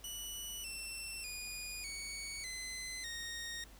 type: tone with pitch steps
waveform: 15% pulse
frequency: 2953 / 2692 / 2455 / 2238 / 2040 / 1860.3 Hz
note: F#7 / E7 / D#7 / C#7 / C7 / A#6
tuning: -4 / +36 / -24 / +16 / -44 / -4 cents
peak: -35 dBFS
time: 0.04-3.64 s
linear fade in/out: 2 ms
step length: 600 ms
effects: added 50 Hz sine -55 dBFS peak until 3.79 s + pink hiss -60 dBFS RMS until 3.79 s